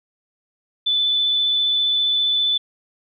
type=tone with vibrato; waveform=sine; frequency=3500 Hz; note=A7; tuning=10 cents flat; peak=-16 dBFS; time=0.86-2.58 s; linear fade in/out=10 ms; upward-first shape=square; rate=15 Hz; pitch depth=10 cents each way; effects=none